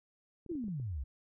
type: clicks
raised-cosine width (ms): 3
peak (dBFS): -38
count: 6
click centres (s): 0.463 / 0.516 / 0.554 / 0.641 / 0.683 / 0.799
type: exponential sweep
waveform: sine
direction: down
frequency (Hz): 370 to 59.8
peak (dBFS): -35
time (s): 0.49-1.04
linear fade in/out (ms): 10
effects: none